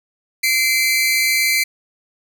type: tone pair together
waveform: sawtooth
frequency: 2070 / 2323 Hz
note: C7 / D7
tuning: -19 / -20 cents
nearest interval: major second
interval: 199 cents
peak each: -14 dBFS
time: 0.43-1.64 s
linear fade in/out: 10 ms
effects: none